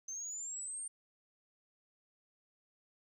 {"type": "exponential sweep", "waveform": "sine", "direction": "up", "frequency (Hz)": [6210, 8860], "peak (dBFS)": -39, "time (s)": [0.08, 0.88], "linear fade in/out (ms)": 5, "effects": ["tanh soft clip ceiling -35 dBFS", "13-bit"]}